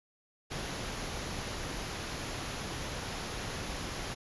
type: band-stop noise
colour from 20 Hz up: pink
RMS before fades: -38 dBFS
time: 0.5-4.15 s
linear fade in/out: 20 ms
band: 7100 to 10000 Hz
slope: 96 dB/octave
effects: resampled to 24000 Hz